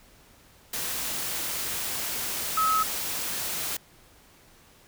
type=tone in noise; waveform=sine; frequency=1285 Hz; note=E6; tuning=45 cents flat; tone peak=-21 dBFS; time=2.57-2.83 s; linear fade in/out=5 ms; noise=white; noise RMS=-31 dBFS; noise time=0.73-3.77 s; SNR=+7 dB; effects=pink hiss -56 dBFS RMS until 4.87 s